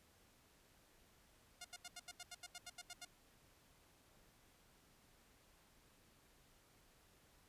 5% pulse tone bursts, 711 Hz, F5, 31 cents sharp, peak -38 dBFS, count 13, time 1.61-3.05 s, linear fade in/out 5 ms, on 36 ms, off 81 ms, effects pink hiss -70 dBFS RMS until 7.48 s + resampled to 32000 Hz

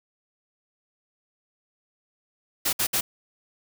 white noise bursts, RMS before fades -24 dBFS, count 3, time 2.65-3.01 s, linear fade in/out 10 ms, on 80 ms, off 60 ms, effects none

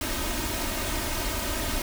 pink noise with comb filter, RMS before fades -29 dBFS, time 0.01-1.82 s, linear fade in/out 2 ms, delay 3.2 ms, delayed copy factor +0.75, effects none

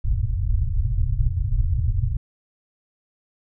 pink low-pass noise, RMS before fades -21 dBFS, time 0.04-2.17 s, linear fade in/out 5 ms, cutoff 130 Hz, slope 96 dB/octave, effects none

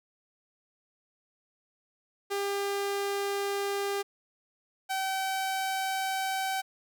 sawtooth tone pair in turn, 400 / 767.2 Hz, G4 / G5, +35 / -37 cents, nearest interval major seventh, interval 1128 cents, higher second, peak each -25 dBFS, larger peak neither, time 2.3-4.03 / 4.89-6.62 s, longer neither, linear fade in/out 20 ms, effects none

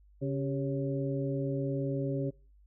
harmonic tone with a mistuned harmonic, 138.59 Hz, C#3, in tune, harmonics 1 / 2 / 3 / 4, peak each -32 / -35 / -37 / -38 dBFS, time 0.21-2.31 s, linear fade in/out 20 ms, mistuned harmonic 3, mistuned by -75 cents, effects noise-tail reverb RT60 0.4 s tail -24 dB re dry + added 50 Hz sine -57 dBFS peak until 2.66 s

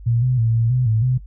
sine tone with pitch steps, 117 / 126.9 / 113.7 / 114.7 / 126.3 / 110.3 / 127.3 Hz, A#2 / B2 / A#2 / A#2 / B2 / A2 / C3, +7 / +47 / -43 / -28 / +39 / +5 / -47 cents, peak -15 dBFS, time 0.06-1.18 s, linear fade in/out 10 ms, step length 160 ms, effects noise-tail reverb RT60 0.1 s tail -17 dB re dry + added 50 Hz sine -35 dBFS peak until 1.26 s

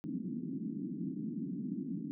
pink band-pass noise, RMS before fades -39 dBFS, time 0.04-2.11 s, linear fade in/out 0 ms, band 170 to 300 Hz, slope 48 dB/octave, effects none

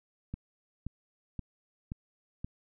click train, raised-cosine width 5 ms, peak -24 dBFS, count 5, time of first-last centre 0.34-2.445 s, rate 1.9 Hz, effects none

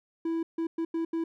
triangle tone bursts at uneven times, 329.4 Hz, E4, 1 cent flat, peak -25 dBFS, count 5, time 0.25-0.43 / 0.58-0.67 / 0.78-0.85 / 0.94-1.05 / 1.13-1.24 s, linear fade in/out 5 ms, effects none

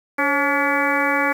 harmonic tone with a mistuned harmonic, 285.1 Hz, C#4, 49 cents sharp, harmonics 1 / 2 / 3 / 4 / 5 / 6 / 7 / 8, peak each -25 / -25 / -25 / -25 / -25 / -25 / -25 / -25 dBFS, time 0.18-1.33 s, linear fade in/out 10 ms, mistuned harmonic 2, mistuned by -68 cents, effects 7-bit

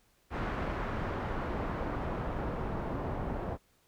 pink noise with low-pass filter sweep, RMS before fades -35 dBFS, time 0.3-3.58 s, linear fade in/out 50 ms, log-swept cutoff 1600 to 830 Hz, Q 0.94, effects pink hiss -69 dBFS RMS until 3.87 s

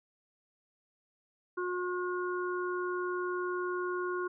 harmonic tone, 360 Hz, F#4, 47 cents flat, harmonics 1 / 3 / 4, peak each -33 / -38 / -39 dBFS, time 1.57-4.28 s, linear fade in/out 10 ms, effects none

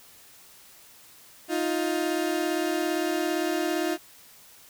30% pulse tone pair together, 313.4 / 351 Hz, D#4 / F4, +13 / +9 cents, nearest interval major second, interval 196 cents, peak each -25 dBFS, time 1.48-3.98 s, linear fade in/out 50 ms, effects white hiss -52 dBFS RMS until 4.69 s

